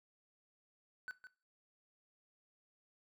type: tone with echo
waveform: triangle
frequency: 1505 Hz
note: F#6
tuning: 29 cents sharp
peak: -39 dBFS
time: 1.08-1.11 s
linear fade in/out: 0 ms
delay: 160 ms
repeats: 1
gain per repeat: -10 dB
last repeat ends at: 1.27 s
effects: noise-tail reverb RT60 0.3 s tail -17 dB re dry